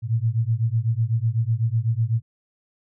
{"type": "beating tone pair", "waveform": "sine", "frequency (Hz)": [110, 118], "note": ["A2", "A#2"], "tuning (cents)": [0, 22], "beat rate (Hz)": 8, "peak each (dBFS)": -22, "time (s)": [0.02, 2.22], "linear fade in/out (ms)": 50, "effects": []}